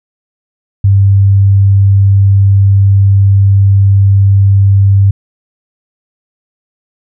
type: tone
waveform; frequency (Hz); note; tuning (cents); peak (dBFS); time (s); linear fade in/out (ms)
sine; 98.6; G2; +11; -3; 0.84-5.11; 5
effects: none